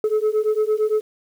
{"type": "beating tone pair", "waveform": "sine", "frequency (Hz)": [425.4, 434.2], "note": ["G#4", "A4"], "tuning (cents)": [42, -23], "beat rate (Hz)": 8.8, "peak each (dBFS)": -18, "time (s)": [0.04, 1.01], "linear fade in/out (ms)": 2, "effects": ["tanh soft clip ceiling -14 dBFS", "8-bit"]}